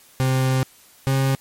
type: tone pair in turn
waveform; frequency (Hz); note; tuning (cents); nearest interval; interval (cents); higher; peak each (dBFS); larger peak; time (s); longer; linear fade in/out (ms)
40% pulse; 130.81 / 134.57; C3 / C3; 0 / +49; unison; 49; second; -16; neither; 0.2-0.63 / 1.07-1.35; first; 0
effects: white hiss -51 dBFS RMS until 1.4 s + MP3 64 kbps